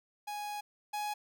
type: tone pair in turn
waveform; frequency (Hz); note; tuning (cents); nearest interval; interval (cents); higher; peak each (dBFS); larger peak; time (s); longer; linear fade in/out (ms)
45% pulse; 830.6 / 835.9; G#5 / G#5; 0 / +11; unison; 11; second; -37 / -34; second; 0.27-0.61 / 0.93-1.14; first; 10
effects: none